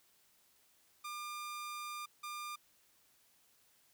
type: tone bursts at uneven times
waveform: sawtooth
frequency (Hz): 1200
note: D6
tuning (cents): +37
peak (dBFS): -38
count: 2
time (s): 1.04-2.06 / 2.23-2.56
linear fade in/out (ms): 10
effects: white hiss -70 dBFS RMS until 3.93 s